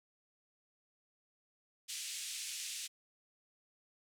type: band-pass noise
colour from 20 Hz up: white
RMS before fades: -43 dBFS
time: 1.88-2.88 s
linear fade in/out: 20 ms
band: 2300 to 9200 Hz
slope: 24 dB/octave
effects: none